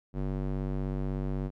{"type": "tone with band-pass filter", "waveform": "square", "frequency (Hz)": 48.14, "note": "G1", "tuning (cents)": -31, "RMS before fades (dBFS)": -32, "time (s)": [0.13, 1.51], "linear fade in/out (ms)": 50, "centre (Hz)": 220, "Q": 0.69, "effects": []}